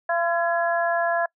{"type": "harmonic tone with a mistuned harmonic", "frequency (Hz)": 340.6, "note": "F4", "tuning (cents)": -43, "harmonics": [2, 3, 4, 5], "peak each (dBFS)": [-22, -29, -32, -26], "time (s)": [0.09, 1.26], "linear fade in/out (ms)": 5, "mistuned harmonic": 5, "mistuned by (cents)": -24, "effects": ["noise-tail reverb RT60 0.1 s tail -26 dB re dry"]}